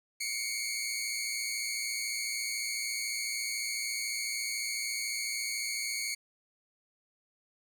15% pulse tone pair together, 2142 / 2256 Hz, C7 / C#7, +40 / +30 cents, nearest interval minor second, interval 90 cents, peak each -30 / -28 dBFS, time 0.2-6.15 s, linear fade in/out 10 ms, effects 10-bit

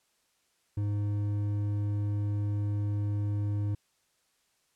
triangle tone with hard clipping, 102.8 Hz, G#2, 17 cents flat, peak -29 dBFS, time 0.77-3.75 s, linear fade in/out 5 ms, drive 10 dB, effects white hiss -72 dBFS RMS until 4.75 s + low-pass 10000 Hz 12 dB/octave

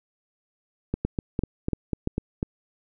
two click trains, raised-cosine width 3 ms, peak -11 / -12 dBFS, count 4 / 7, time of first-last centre 1.05-2.074 / 0.94-2.429 s, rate 2.93 / 4.03 Hz, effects none

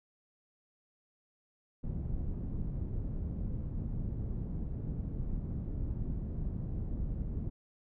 pink low-pass noise, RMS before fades -36 dBFS, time 1.83-7.5 s, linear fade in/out 10 ms, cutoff 190 Hz, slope 12 dB/octave, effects none

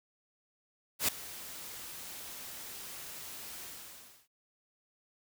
white noise with ADSR envelope, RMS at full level -27 dBFS, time 0.99-4.28 s, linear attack 94 ms, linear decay 4 ms, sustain -18 dB, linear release 670 ms, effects none

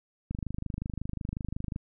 click train, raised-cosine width 5 ms, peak -21 dBFS, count 38, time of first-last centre 0.31-1.761 s, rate 25.5 Hz, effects none

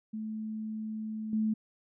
sine tone with level steps, 217.5 Hz, A3, 20 cents flat, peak -34 / -26 dBFS, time 0.13-1.54 s, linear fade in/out 10 ms, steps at 1.33 s, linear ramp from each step 2 ms, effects none

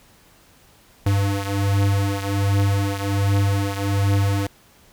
square beating tone pair, 99.1 / 100.4 Hz, G2 / G2, +19 / +42 cents, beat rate 1.3 Hz, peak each -20 / -24 dBFS, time 1.06-4.47 s, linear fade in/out 5 ms, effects pink hiss -53 dBFS RMS until 4.92 s

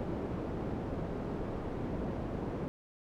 white low-pass noise, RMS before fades -37 dBFS, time 0-2.68 s, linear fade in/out 0 ms, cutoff 390 Hz, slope 12 dB/octave, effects none

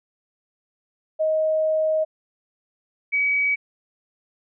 sine tone pair in turn, 628 / 2272 Hz, D#5 / C#7, +16 / +42 cents, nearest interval octave + minor seventh, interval 2226 cents, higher second, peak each -18 dBFS, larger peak neither, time 1.19-2.05 / 3.12-3.56 s, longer first, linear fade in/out 20 ms, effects none

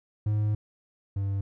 triangle tone pair in turn, 105.8 / 98.67 Hz, G#2 / G2, +33 / +12 cents, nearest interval minor second, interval 121 cents, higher first, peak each -21 / -24 dBFS, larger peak first, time 0.26-0.55 / 1.16-1.41 s, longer first, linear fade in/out 5 ms, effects none

